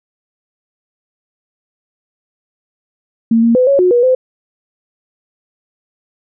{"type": "tone with pitch steps", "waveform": "sine", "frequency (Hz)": [228, 232, 506, 555, 363.3, 482.1, 513], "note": ["A#3", "A#3", "B4", "C#5", "F#4", "B4", "C5"], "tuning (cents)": [-38, -8, 42, 2, -32, -42, -34], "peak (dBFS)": -7, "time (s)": [3.31, 4.15], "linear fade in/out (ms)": 5, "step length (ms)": 120, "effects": []}